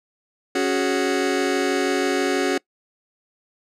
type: chord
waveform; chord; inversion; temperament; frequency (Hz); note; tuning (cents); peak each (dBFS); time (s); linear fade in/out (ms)
sawtooth; C# suspended fourth; none; just; 277.2 / 369.6 / 415.8; C#4 / F#4 / G#4; 0 / -2 / +2; -19 / -18 / -21; 0.55-2.58; 5
effects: noise-tail reverb RT60 0.1 s tail -24 dB re dry + low-pass 8000 Hz 12 dB/octave